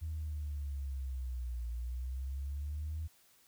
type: exponential two-way sweep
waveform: sine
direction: down then up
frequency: 80.2 to 58.27 to 80.2 Hz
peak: -35 dBFS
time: 0.01-3.08 s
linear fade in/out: 20 ms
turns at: 1.69 s
effects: tanh soft clip ceiling -31 dBFS + white hiss -66 dBFS RMS until 3.47 s